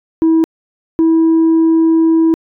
sine tone pair in turn, 324.1 / 325.6 Hz, E4 / E4, -29 / -21 cents, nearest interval unison, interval 8 cents, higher second, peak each -5 dBFS, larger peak neither, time 0.22-0.44 / 0.99-2.34 s, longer second, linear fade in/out 0 ms, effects tanh soft clip ceiling -6 dBFS

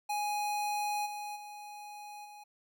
square tone with level steps, 831 Hz, G#5, 1 cent sharp, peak -32 / -39 / -45 / -49 dBFS, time 0.09-2.44 s, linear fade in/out 10 ms, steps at 1.05 / 1.35 / 2.24 s, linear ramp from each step 20 ms, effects none

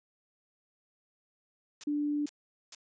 blue noise bursts, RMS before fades -40 dBFS, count 3, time 1.81-2.748 s, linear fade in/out 0 ms, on 26 ms, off 430 ms
sine tone, 293.7 Hz, D4, in tune, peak -28 dBFS, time 1.87-2.26 s, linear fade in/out 5 ms
effects resampled to 16000 Hz

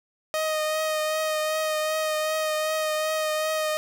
sawtooth tone with vibrato, 622.3 Hz, D#5, in tune, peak -20 dBFS, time 0.34-3.77 s, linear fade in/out 0 ms, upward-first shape triangle, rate 2.6 Hz, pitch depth 22 cents each way, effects none

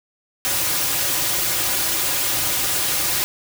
white noise with comb filter, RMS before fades -21 dBFS, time 0.45-3.24 s, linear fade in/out 0 ms, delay 4.5 ms, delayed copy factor -0.65, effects none

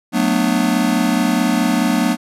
square chord, B minor seventh, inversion second, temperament just, 185.21 / 222.2 / 246.9 / 296.3 Hz, F#3 / A3 / B3 / D4, +2 / +17 / 0 / +15 cents, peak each -22 / -20 / -19 / -21 dBFS, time 0.12-2.17 s, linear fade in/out 50 ms, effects resampled to 32000 Hz

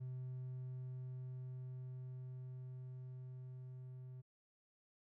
triangle tone with level ramp, 128 Hz, C3, 38 cents flat, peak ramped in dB -40 to -47 dBFS, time 0-4.22 s, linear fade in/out 20 ms, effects tanh soft clip ceiling -37 dBFS

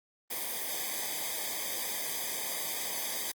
white noise with comb filter, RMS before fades -35 dBFS, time 0.3-3.32 s, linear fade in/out 10 ms, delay 0.72 ms, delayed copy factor -0.9, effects Opus 32 kbps

